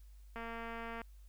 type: click train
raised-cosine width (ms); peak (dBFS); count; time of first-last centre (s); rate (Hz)
0.5; -30; 152; 0.36-1.017; 230
effects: added 50 Hz sine -53 dBFS peak until 1.28 s + white hiss -73 dBFS RMS until 1.28 s